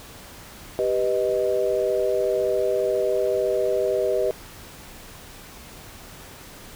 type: chord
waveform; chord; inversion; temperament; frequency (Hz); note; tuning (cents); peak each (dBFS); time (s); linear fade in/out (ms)
sine; G augmented; none; equal; 392 / 493.9 / 622.3; G4 / B4 / D#5; 0 / 0 / 0; -24; 0.79-4.31; 0
effects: pink hiss -43 dBFS RMS until 6.75 s